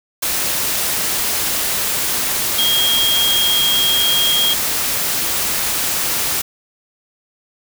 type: tone in noise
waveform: sine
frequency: 3249 Hz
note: G#7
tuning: 39 cents flat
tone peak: -14 dBFS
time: 2.58-4.54 s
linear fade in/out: 10 ms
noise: white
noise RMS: -19 dBFS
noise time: 0.22-6.42 s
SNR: +2 dB
effects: none